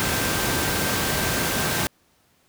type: tone in noise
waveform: sine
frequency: 1568 Hz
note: G6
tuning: in tune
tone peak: -32 dBFS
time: 0-1.87 s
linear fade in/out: 0 ms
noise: pink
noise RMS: -23 dBFS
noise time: 0-1.87 s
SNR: -12 dB
effects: pink hiss -62 dBFS RMS until 2.48 s + high-pass 80 Hz 12 dB/octave